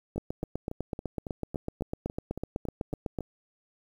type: two click trains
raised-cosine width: 2 ms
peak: -18 / -23 dBFS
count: 25 / 12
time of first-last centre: 0.18-3.188 / 0.16-3.207 s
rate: 7.98 / 3.61 Hz
effects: 9-bit